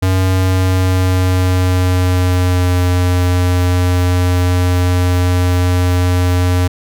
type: tone with pitch glide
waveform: square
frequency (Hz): 93.5 to 89.74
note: F#2 to F2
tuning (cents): +19 to +48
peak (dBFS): -11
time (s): 0.02-6.68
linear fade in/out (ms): 10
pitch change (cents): -71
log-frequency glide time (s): 0.18-2.93
effects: none